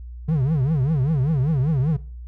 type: tone with vibrato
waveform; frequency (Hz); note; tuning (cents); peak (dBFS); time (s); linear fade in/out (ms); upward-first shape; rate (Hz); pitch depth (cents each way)
triangle; 143.7; D3; -37; -15; 0.28-1.97; 10; triangle; 5.1; 280
effects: noise-tail reverb RT60 0.4 s tail -18 dB re dry + added 60 Hz sine -33 dBFS peak until 2.27 s